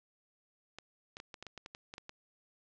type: clicks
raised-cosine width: 0.2 ms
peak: -28 dBFS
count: 12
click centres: 0.786 / 1.169 / 1.201 / 1.342 / 1.426 / 1.467 / 1.577 / 1.661 / 1.749 / 1.939 / 1.981 / 2.094 s
effects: low-pass 7000 Hz 12 dB/octave